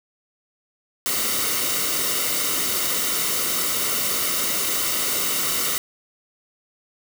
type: noise with comb filter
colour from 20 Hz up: white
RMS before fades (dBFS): -23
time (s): 1.06-5.78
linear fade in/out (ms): 0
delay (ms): 1.2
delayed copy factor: -0.6
effects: none